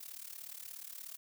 blue noise with amplitude modulation, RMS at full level -44 dBFS, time 0-1.17 s, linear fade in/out 10 ms, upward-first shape sine, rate 36.8 Hz, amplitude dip 85%, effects none

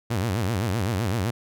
sawtooth tone with vibrato, 104.2 Hz, G#2, 6 cents sharp, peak -19 dBFS, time 0.1-1.31 s, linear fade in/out 10 ms, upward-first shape sine, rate 7.8 Hz, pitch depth 260 cents each way, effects none

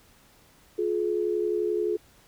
sine tone pair together, 352.8 / 424.3 Hz, F4 / G#4, +18 / +37 cents, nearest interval minor third, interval 319 cents, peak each -27 / -26 dBFS, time 0.78-1.97 s, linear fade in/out 10 ms, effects pink hiss -58 dBFS RMS until 2.27 s

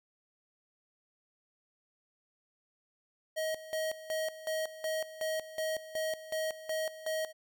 square tone with tremolo, 632 Hz, D#5, 27 cents sharp, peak -32 dBFS, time 3.36-7.33 s, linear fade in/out 20 ms, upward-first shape square, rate 2.7 Hz, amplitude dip 80%, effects none

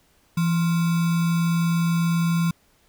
sine tone with sample-and-hold, 168.5 Hz, E3, 38 cents sharp, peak -18 dBFS, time 0.37-2.51 s, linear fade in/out 5 ms, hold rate 1225 Hz, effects pink hiss -61 dBFS RMS until 2.88 s

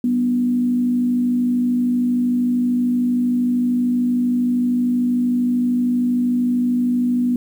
sine tone with frequency modulation, 245.2 Hz, B3, 12 cents flat, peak -15 dBFS, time 0.04-7.36 s, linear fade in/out 2 ms, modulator 53 Hz, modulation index 0.33, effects 8-bit

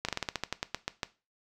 slowing click train, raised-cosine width 0.2 ms, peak -13 dBFS, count 13, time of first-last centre 0.05-1.032 s, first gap 36 ms, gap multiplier 1.14, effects noise-tail reverb RT60 0.3 s tail -17 dB re dry

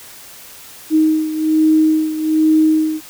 sine beating tone pair, 312.9 / 314.1 Hz, D#4 / D#4, +10 / +16 cents, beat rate 1.2 Hz, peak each -12 / -17 dBFS, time 0.9-3.01 s, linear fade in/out 50 ms, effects white hiss -38 dBFS RMS until 3.09 s

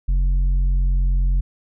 triangle tone with tanh clipping, 44.96 Hz, F#1, 49 cents flat, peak -16 dBFS, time 0.08-1.41 s, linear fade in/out 10 ms, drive 10 dB, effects none

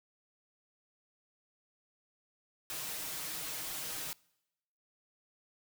white noise with comb filter, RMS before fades -40 dBFS, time 2.7-4.13 s, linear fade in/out 0 ms, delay 6.4 ms, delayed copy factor +0.95, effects noise-tail reverb RT60 0.9 s tail -25 dB re dry

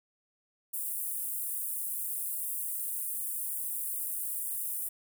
pink high-pass noise, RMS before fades -35 dBFS, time 0.73-4.89 s, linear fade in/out 10 ms, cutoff 9100 Hz, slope 48 dB/octave, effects none

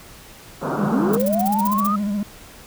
pink band-pass noise, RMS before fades -24 dBFS, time 0.61-1.18 s, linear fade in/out 20 ms, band 140 to 1500 Hz, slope 96 dB/octave
triangle tone with vibrato, 204.7 Hz, G#3, 25 cents flat, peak -18 dBFS, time 0.78-2.23 s, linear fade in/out 2 ms, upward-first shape sine, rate 14 Hz, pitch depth 55 cents each way
sine linear sweep, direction up, 155.9 to 1280 Hz, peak -19 dBFS, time 0.86-1.96 s, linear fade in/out 5 ms
violet noise bursts, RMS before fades -27 dBFS, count 12, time 1.13-1.87 s, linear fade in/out 5 ms, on 25 ms, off 40 ms
effects pink hiss -43 dBFS RMS until 2.66 s

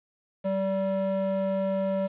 square tone with band-pass filter, 193 Hz, G3, 27 cents flat, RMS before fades -27 dBFS, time 0.44-2.08 s, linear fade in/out 20 ms, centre 460 Hz, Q 6, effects resampled to 8000 Hz + 9-bit

